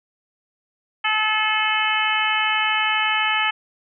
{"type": "harmonic tone", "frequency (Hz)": 432.2, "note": "A4", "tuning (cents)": -31, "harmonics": [2, 3, 4, 5, 6, 7], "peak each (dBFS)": [-25, -25, -25, -25, -25, -25], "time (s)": [1.04, 3.51], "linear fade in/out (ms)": 10, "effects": []}